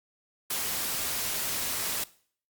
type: noise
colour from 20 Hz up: white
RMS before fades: -31 dBFS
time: 0.5-2.04 s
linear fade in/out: 5 ms
effects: noise-tail reverb RT60 0.5 s tail -19 dB re dry + Opus 48 kbps